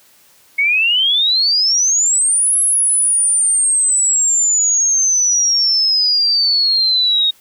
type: exponential two-way sweep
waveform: sine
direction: up then down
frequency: 2186 to 10930 to 3728 Hz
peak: -11 dBFS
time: 0.58-7.31 s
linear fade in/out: 10 ms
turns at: 2.57 s
effects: white hiss -50 dBFS RMS until 7.4 s + high-pass 80 Hz 12 dB/octave